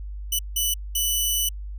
10% pulse tone bursts at uneven times, 2977 Hz, F#7, 10 cents sharp, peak -13 dBFS, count 3, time 0.32-0.39 / 0.56-0.74 / 0.95-1.49 s, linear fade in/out 5 ms, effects added 50 Hz sine -31 dBFS peak until 1.78 s

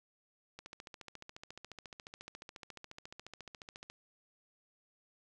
click train, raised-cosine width 0.2 ms, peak -30 dBFS, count 48, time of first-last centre 0.59-3.9 s, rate 14.2 Hz, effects none

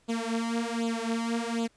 sawtooth tone with flanger, 230.4 Hz, A#3, 20 cents flat, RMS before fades -30 dBFS, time 0.08-1.68 s, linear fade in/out 20 ms, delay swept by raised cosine 0.26 to 5.36 ms, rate 1.3 Hz, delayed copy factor +0.85, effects pink hiss -66 dBFS RMS until 1.76 s + resampled to 22050 Hz

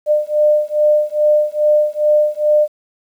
sine beating tone pair, 600 / 602.4 Hz, D5 / D5, +37 / +44 cents, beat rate 2.4 Hz, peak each -14 dBFS, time 0.06-2.68 s, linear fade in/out 50 ms, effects 8-bit

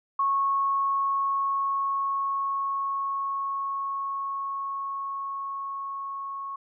sine tone with level ramp, 1100 Hz, C#6, 14 cents flat, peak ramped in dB -21 to -32 dBFS, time 0.19-6.56 s, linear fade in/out 5 ms, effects none

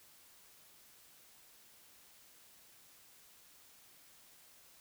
silence, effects white hiss -62 dBFS RMS until 4.8 s

